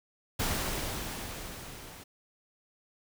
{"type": "noise with level ramp", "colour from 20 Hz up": "pink", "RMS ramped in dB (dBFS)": [-30, -48], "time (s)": [0.39, 2.04], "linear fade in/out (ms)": 10, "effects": []}